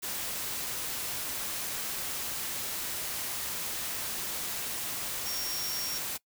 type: tone in noise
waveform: sine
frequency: 5570 Hz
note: F8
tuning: 5 cents flat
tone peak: -35 dBFS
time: 5.25-5.99 s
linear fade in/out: 20 ms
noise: white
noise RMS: -35 dBFS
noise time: 0.02-6.18 s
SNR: -3 dB
effects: noise-tail reverb RT60 0.1 s tail -22 dB re dry